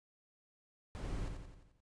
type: noise with echo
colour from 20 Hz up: brown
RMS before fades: -42 dBFS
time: 0.95-1.28 s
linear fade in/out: 0 ms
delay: 87 ms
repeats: 6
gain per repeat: -5 dB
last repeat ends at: 1.802 s
effects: noise-tail reverb RT60 0.1 s tail -26 dB re dry + resampled to 22050 Hz